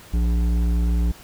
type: tone with hard clipping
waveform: triangle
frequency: 58.27 Hz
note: A#1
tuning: in tune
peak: -19 dBFS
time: 0.13-1.12 s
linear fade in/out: 10 ms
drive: 14 dB
effects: pink hiss -45 dBFS RMS until 1.23 s